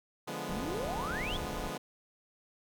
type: chord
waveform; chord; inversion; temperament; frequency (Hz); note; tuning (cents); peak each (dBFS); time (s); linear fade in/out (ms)
10% pulse; D diminished seventh; none; equal; 146.83 / 174.61 / 207.7 / 246.9; D3 / F3 / Ab3 / Cb4; 0 / 0 / 0 / 0; -34; 0.27-1.78; 10
type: exponential sweep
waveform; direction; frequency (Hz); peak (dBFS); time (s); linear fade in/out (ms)
sine; up; 164.81 to 3520; -36; 0.49-1.37; 5
type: noise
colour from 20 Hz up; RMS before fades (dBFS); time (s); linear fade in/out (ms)
brown; -42; 0.49-1.7; 0
effects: none

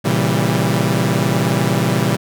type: chord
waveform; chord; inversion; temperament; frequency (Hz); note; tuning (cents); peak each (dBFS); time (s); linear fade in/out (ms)
sawtooth; A# diminished seventh; none; equal with one note detuned; 116.54 / 136.13 / 164.81 / 196; A#2 / C#3 / E3 / G3; 0 / -31 / 0 / 0; -16; 0.04-2.17; 20
effects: none

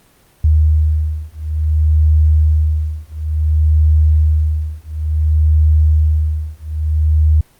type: beating tone pair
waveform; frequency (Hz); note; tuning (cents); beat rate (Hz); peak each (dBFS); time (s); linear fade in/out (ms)
sine; 76.9 / 77.47; D#2 / D#2; -20 / -7; 0.57; -13; 0.44-7.41; 5
effects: pink hiss -51 dBFS RMS until 7.59 s + Opus 24 kbps

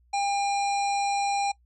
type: harmonic tone with a mistuned harmonic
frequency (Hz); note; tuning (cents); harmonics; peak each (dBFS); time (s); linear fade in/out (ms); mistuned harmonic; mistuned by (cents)
802; G5; +39; 1 / 3 / 5 / 7 / 9 / 10; -24 / -34 / -38 / -41 / -43 / -44; 0.13-1.52; 10; 5; +26
effects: noise-tail reverb RT60 0.1 s tail -21 dB re dry + added 60 Hz sine -59 dBFS peak until 1.65 s

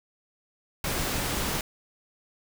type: noise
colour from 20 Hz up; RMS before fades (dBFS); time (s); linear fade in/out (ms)
pink; -29; 0.84-1.61; 2
effects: none

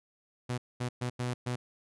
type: tone bursts at uneven times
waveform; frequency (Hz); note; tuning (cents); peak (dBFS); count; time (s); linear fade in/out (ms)
sawtooth; 123.47; B2; 0; -27; 5; 0.49-0.58 / 0.8-0.89 / 1.01-1.1 / 1.19-1.34 / 1.46-1.56; 10
effects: resampled to 24000 Hz

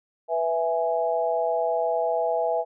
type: chord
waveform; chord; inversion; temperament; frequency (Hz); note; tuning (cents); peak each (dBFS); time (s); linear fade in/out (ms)
sine; E major; second; equal; 493.9 / 659.3 / 830.6; B4 / E5 / G#5; 0 / 0 / 0; -27 / -24 / -28; 0.28-2.65; 50
effects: none

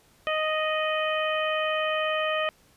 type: harmonic tone with a mistuned harmonic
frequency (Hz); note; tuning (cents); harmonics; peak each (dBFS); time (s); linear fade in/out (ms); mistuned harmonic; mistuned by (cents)
622.3; D#5; 0; 1 / 2 / 3 / 4 / 5; -27 / -30 / -32 / -33 / -34; 0.27-2.49; 0; 5; -33
effects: pink hiss -60 dBFS RMS until 2.76 s + resampled to 32000 Hz

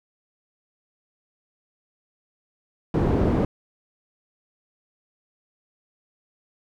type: low-pass noise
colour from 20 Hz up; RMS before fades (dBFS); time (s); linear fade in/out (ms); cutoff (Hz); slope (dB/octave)
white; -21; 2.94-3.45; 2; 340; 12
effects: none

